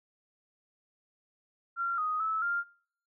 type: tone with pitch steps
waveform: sine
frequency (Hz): 1377 / 1248 / 1305 / 1397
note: F6 / D#6 / E6 / F6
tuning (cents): -25 / +5 / -18 / 0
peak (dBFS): -28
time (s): 1.76-2.64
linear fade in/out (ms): 50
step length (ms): 220
effects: noise-tail reverb RT60 0.6 s tail -22 dB re dry